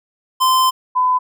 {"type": "tone pair in turn", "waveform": ["square", "sine"], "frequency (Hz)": [1034, 1007.5], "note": ["C6", "B5"], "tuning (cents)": [-21, 34], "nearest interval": "unison", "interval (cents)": 45, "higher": "first", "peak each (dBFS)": -12, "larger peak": "neither", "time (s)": [[0.4, 0.71], [0.95, 1.19]], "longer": "first", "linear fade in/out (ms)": 20, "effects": []}